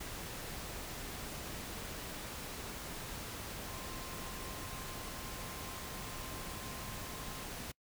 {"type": "tone in noise", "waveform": "sine", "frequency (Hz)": 1049, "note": "C6", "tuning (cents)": 4, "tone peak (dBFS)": -53, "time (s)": [3.66, 7.44], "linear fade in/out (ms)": 10, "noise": "pink", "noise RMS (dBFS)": -44, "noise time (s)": [0, 7.72], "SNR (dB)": -12, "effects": ["noise-tail reverb RT60 0.1 s tail -26 dB re dry"]}